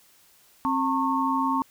sine tone cluster, 266.6 / 906 / 1092 Hz, C4 / A#5 / C#6, +33 / -50 / -26 cents, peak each -26 dBFS, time 0.65-1.62 s, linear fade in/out 0 ms, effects white hiss -58 dBFS RMS until 1.7 s

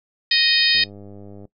harmonic tone, 622.3 Hz, D#5, in tune, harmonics 3 / 4 / 5 / 6 / 7 / 8, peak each -23 / -23 / -24 / -20 / -20 / -20 dBFS, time 0.31-0.84 s, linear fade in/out 5 ms
click train, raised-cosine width 2 ms, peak -28 dBFS, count 72, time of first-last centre 0.75-1.453 s, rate 101 Hz
effects noise-tail reverb RT60 0.1 s tail -19 dB re dry

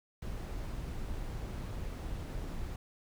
brown noise, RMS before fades -39 dBFS, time 0.22-2.76 s, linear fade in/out 2 ms, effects none

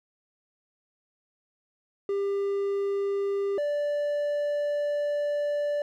triangle tone pair in turn, 398.5 / 584.5 Hz, G4 / D5, +28 / -8 cents, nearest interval perfect fifth, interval 664 cents, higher second, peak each -23 dBFS, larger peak neither, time 2.09-3.58 / 3.58-5.82 s, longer second, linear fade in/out 2 ms, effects none

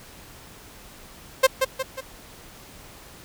sawtooth tone with echo, 527 Hz, C5, 12 cents sharp, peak -8 dBFS, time 1.43-1.47 s, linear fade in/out 10 ms, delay 180 ms, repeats 3, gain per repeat -6 dB, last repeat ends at 2.01 s, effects pink hiss -46 dBFS RMS until 3.24 s

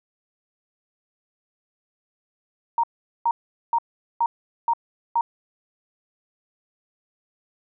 sine tone bursts, 932.3 Hz, A#5, in tune, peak -17 dBFS, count 6, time 2.78-5.21 s, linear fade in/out 2 ms, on 55 ms, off 420 ms, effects none

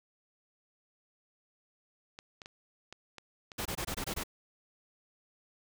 clicks, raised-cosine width 0.2 ms, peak -28 dBFS, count 8, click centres 2.189 / 2.418 / 2.459 / 2.926 / 3.183 / 3.518 / 3.8 / 3.888 s
pink noise bursts, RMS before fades -36 dBFS, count 7, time 3.58-4.237 s, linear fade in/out 10 ms, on 75 ms, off 22 ms
effects none

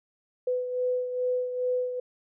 sine beating tone pair, 500 / 502.4 Hz, B4 / B4, +21 / +30 cents, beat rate 2.4 Hz, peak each -26 / -34 dBFS, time 0.47-2 s, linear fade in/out 5 ms, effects none

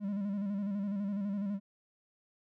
triangle tone with vibrato, 200.8 Hz, G3, 42 cents sharp, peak -30 dBFS, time 0-1.6 s, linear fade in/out 50 ms, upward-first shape square, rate 12 Hz, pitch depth 51 cents each way, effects none

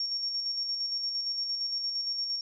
sine tone with tremolo, 5520 Hz, F8, 21 cents flat, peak -28 dBFS, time 0-2.41 s, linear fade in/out 2 ms, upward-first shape square, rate 8.7 Hz, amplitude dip 35%, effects none

